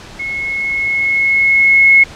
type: tone with level ramp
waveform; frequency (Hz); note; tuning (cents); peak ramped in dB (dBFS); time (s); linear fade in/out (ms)
sine; 2177; C#7; -32; -19 to -3; 0.19-2.04; 10
effects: pink hiss -34 dBFS RMS until 2.15 s + low-pass 6000 Hz 12 dB/octave